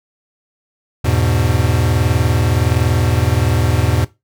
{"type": "chord", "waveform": "square", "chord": "E major", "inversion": "none", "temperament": "equal", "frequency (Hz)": [82.41, 103.83, 123.47], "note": ["E2", "G#2", "B2"], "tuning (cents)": [0, 0, 0], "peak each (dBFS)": -18, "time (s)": [1.04, 4.05], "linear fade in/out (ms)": 10, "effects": ["noise-tail reverb RT60 0.2 s tail -17 dB re dry"]}